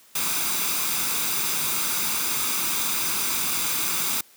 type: noise with comb filter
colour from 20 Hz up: white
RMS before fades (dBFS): -25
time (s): 0.15-4.21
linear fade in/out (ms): 5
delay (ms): 0.82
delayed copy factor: +0.55
effects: white hiss -54 dBFS RMS until 4.36 s + high-pass 150 Hz 12 dB/octave